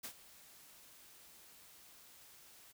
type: noise with ADSR envelope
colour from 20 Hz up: white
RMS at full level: -44 dBFS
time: 0.03-2.73 s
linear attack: 15 ms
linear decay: 80 ms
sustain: -16 dB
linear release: 24 ms
effects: none